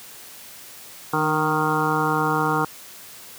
harmonic tone with a mistuned harmonic, 155.1 Hz, D#3, 5 cents flat, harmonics 1 / 2 / 3 / 5 / 6 / 7 / 8 / 9, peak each -27 / -27 / -27 / -27 / -27 / -27 / -27 / -27 dBFS, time 1.13-2.65 s, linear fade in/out 5 ms, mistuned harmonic 2, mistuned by -22 cents, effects white hiss -42 dBFS RMS until 3.38 s + high-pass 80 Hz 12 dB/octave

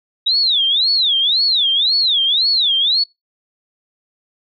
sine tone with vibrato, 3729 Hz, A#7, in tune, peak -12 dBFS, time 0.26-3.04 s, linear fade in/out 10 ms, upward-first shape sine, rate 1.9 Hz, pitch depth 290 cents each way, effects noise-tail reverb RT60 0.2 s tail -24 dB re dry

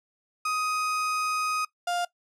35% pulse tone pair in turn, 1252 / 702.7 Hz, D#6 / F5, +10 / +10 cents, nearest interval minor seventh, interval 1000 cents, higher first, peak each -24 dBFS, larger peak neither, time 0.45-1.65 / 1.87-2.05 s, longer first, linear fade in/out 5 ms, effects noise-tail reverb RT60 0.1 s tail -19 dB re dry + low-pass 10000 Hz 12 dB/octave

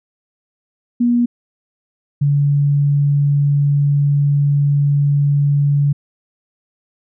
sine tone pair in turn, 240.2 / 143.2 Hz, B3 / D3, -48 / -43 cents, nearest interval major sixth, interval 895 cents, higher first, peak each -11 dBFS, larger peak neither, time 1-1.26 / 2.21-5.93 s, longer second, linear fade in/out 10 ms, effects none

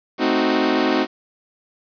sawtooth chord, A diminished seventh, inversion none, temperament equal, 220 / 261.6 / 311.1 / 370 Hz, A3 / C4 / Eb4 / Gb4, 0 / 0 / 0 / 0 cents, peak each -22 / -17 / -17 / -18 dBFS, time 0.18-1.07 s, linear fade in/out 50 ms, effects resampled to 11025 Hz + 7-bit

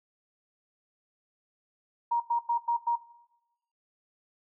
sine tone bursts, 943 Hz, A#5, 20 cents sharp, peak -23 dBFS, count 5, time 2.11-2.96 s, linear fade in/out 10 ms, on 94 ms, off 95 ms, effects noise-tail reverb RT60 0.9 s tail -17 dB re dry

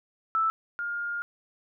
sine tone pair in turn, 1318.5 / 1413.1 Hz, E6 / F6, 0 / +20 cents, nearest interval minor second, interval 120 cents, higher second, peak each -22 / -29 dBFS, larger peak first, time 0.35-0.5 / 0.79-1.22 s, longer second, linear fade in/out 0 ms, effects none

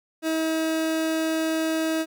30% pulse tone, 320.1 Hz, D#4, 49 cents sharp, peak -20 dBFS, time 0.22-2.06 s, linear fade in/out 50 ms, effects none

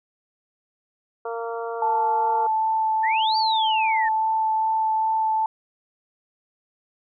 harmonic tone, 230.6 Hz, A#3, 19 cents flat, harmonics 2 / 3 / 4 / 5 / 6, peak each -29 / -33 / -35 / -37 / -39 dBFS, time 1.25-2.47 s, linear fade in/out 5 ms
sine tone with vibrato, 880 Hz, A5, in tune, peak -19 dBFS, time 1.82-5.46 s, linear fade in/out 2 ms, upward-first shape sine, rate 2.5 Hz, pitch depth 8 cents each way
sine exponential two-way sweep, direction up then down, 1760 to 4699 to 1760 Hz, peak -24 dBFS, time 3.03-4.09 s, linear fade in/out 10 ms, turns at 3.37 s
effects none

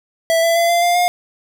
square tone with pitch steps, 659.3 / 669.3 / 679.4 / 689.7 / 700.1 / 710.7 Hz, E5 / E5 / F5 / F5 / F5 / F5, 0 / +26 / -48 / -22 / +4 / +30 cents, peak -13 dBFS, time 0.3-1.08 s, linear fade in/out 0 ms, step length 130 ms, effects none

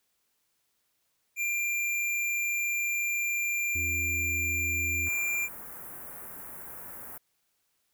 square tone, 2381 Hz, D7, 23 cents sharp, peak -28 dBFS, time 1.36-5.49 s, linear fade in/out 50 ms
harmonic tone, 87.31 Hz, F2, in tune, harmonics 1 / 3 / 4, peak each -35 / -45 / -47 dBFS, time 3.75-5.09 s, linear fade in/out 5 ms
white band-stop noise, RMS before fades -43 dBFS, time 5.06-7.18 s, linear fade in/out 5 ms, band 1700 to 11000 Hz, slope 24 dB/octave
effects white hiss -75 dBFS RMS until 7.93 s

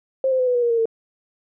sine tone with pitch steps, 530 / 518.2 / 506.7 / 495.4 / 484.3 / 473.5 / 463 / 452.7 Hz, C5 / C5 / B4 / B4 / B4 / A#4 / A#4 / A4, +22 / -17 / +44 / +5 / -34 / +27 / -12 / +49 cents, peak -16 dBFS, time 0.24-0.856 s, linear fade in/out 2 ms, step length 77 ms, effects none

